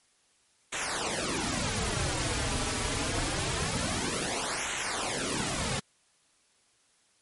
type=noise with flanger; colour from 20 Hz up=pink; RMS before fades=-31 dBFS; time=0.72-5.8 s; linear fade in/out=10 ms; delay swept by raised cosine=0.2 to 5.7 ms; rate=0.25 Hz; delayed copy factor=-0.85; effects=white hiss -67 dBFS RMS until 7.21 s + MP3 48 kbps